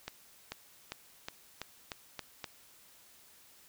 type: accelerating click train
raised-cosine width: 0.2 ms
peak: -21 dBFS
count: 8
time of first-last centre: 0.08-2.443 s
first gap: 440 ms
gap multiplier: 0.91
effects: white hiss -60 dBFS RMS until 3.68 s